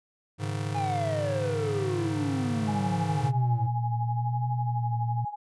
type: chord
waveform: square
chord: Ab suspended fourth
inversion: none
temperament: just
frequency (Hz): 103.83 / 138.43 / 155.74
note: Ab2 / Db3 / Eb3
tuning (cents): 0 / -2 / +2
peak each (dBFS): -32 / -35 / -37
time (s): 0.38-3.32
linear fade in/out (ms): 50
type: exponential sweep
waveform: triangle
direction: down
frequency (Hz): 830.6 to 105.8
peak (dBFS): -26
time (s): 0.74-3.68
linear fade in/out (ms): 20
type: tone with tremolo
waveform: sine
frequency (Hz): 830.6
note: G#5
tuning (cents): 0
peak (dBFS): -28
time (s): 2.67-5.36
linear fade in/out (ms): 20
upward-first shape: sine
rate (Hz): 12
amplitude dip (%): 80
type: tone with vibrato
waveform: sine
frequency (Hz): 120.1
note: B2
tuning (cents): -48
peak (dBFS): -26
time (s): 3.2-5.25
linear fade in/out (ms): 5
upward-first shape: triangle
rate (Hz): 0.97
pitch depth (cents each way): 57
effects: resampled to 24000 Hz

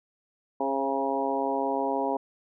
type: harmonic tone with a mistuned harmonic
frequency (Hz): 136.6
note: C#3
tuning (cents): -25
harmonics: 2 / 3 / 4 / 5 / 6 / 7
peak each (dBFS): -32 / -32 / -32 / -32 / -32 / -32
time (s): 0.6-2.17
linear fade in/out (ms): 5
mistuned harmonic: 4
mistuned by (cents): -19
effects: none

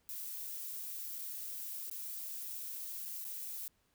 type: noise with dropouts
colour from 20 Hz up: violet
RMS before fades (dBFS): -43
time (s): 0.09-3.68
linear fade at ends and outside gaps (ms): 0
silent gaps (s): 1.184-1.188 / 1.898-1.913 / 3.052-3.057 / 3.243-3.25
effects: pink hiss -75 dBFS RMS until 3.94 s

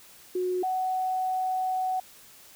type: tone pair in turn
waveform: sine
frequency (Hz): 364.6 / 746.7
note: F#4 / F#5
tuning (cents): -25 / +16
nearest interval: octave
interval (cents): 1241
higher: second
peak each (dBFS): -25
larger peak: neither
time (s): 0.35-0.63 / 0.63-2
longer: second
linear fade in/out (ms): 5
effects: white hiss -52 dBFS RMS until 2.55 s

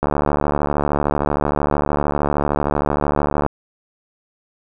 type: click train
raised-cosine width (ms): 1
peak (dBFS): -4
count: 252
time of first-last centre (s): 0.03-3.464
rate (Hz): 73.1
effects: none

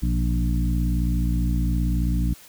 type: harmonic tone with a mistuned harmonic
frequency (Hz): 59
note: A#1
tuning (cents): +22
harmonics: 1 / 2 / 3 / 4 / 5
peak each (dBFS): -21 / -28 / -27 / -32 / -32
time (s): 0.02-2.34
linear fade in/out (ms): 10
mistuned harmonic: 2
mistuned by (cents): +57
effects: white hiss -48 dBFS RMS until 2.48 s

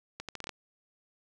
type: accelerating click train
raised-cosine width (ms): 0.2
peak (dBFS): -21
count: 7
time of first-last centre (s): 0.2-0.493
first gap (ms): 87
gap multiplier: 0.76
effects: none

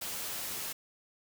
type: noise with comb filter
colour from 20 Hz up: white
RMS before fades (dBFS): -38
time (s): 0.01-0.73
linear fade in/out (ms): 10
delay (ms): 11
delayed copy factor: +0.5
effects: none

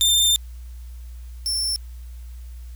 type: tone pair in turn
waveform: sawtooth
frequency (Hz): 3594 / 5385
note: A7 / E8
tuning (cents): +36 / +36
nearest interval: perfect fifth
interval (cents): 700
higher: second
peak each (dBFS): -12 / -19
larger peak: first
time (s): 0.01-0.36 / 1.46-1.76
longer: first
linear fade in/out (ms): 0
effects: added 60 Hz sine -34 dBFS peak until 2.75 s + white hiss -56 dBFS RMS until 2.75 s

